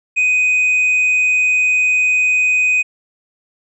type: tone with tanh clipping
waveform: sine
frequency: 2500 Hz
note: D#7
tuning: 8 cents sharp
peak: -12 dBFS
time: 0.16-2.83 s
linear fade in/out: 20 ms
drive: 2 dB
effects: resampled to 22050 Hz